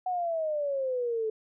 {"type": "exponential sweep", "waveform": "sine", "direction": "down", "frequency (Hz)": [745, 431.6], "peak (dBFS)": -27, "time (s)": [0.06, 1.3], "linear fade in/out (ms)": 5, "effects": []}